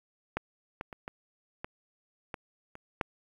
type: clicks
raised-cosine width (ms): 0.5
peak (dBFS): -15 / -21 / -27 / -23 / -21 / -21 / -30 / -13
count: 8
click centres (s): 0.37 / 0.811 / 0.928 / 1.079 / 1.645 / 2.342 / 2.754 / 3.012
effects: 9-bit